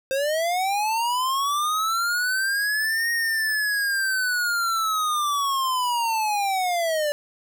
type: linear two-way sweep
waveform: square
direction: up then down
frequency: 523.3 to 1868 to 579 Hz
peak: -22 dBFS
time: 0.11-7.12 s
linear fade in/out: 0 ms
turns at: 3.11 s
effects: none